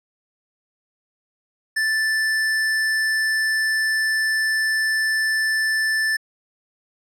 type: tone with tanh clipping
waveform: sine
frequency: 1760 Hz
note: A6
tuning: in tune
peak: -20 dBFS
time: 1.76-6.17 s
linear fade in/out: 10 ms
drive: 18 dB
effects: low-pass 12000 Hz 12 dB/octave